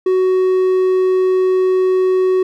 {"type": "tone", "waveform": "triangle", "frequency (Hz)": 372.4, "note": "F#4", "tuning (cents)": 11, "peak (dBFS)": -9, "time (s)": [0.06, 2.43], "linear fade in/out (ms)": 5, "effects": []}